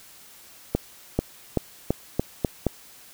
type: accelerating click train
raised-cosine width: 2 ms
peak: -7 dBFS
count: 7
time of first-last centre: 0.75-2.667 s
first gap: 440 ms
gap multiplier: 0.87
effects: white hiss -49 dBFS RMS until 3.13 s